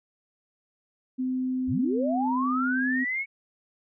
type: tone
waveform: sine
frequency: 256.7 Hz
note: C4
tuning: 33 cents flat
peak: -25 dBFS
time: 1.18-3.05 s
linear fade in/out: 20 ms
type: linear sweep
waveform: sine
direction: up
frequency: 50.4 to 2235 Hz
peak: -26 dBFS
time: 1.67-3.26 s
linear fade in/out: 50 ms
effects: none